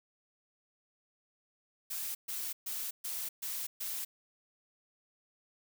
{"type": "noise bursts", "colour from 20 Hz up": "blue", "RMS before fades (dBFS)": -38, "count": 6, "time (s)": [1.9, 4.05], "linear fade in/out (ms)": 10, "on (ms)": 250, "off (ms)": 130, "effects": []}